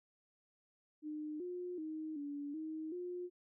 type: tone with pitch steps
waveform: sine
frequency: 303.8 / 357.8 / 312.9 / 287.4 / 314.9 / 356.7 Hz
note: D#4 / F4 / D#4 / D4 / D#4 / F4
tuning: -41 / +42 / +10 / -37 / +21 / +37 cents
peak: -40 dBFS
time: 1.02-3.3 s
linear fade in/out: 50 ms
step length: 380 ms
effects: none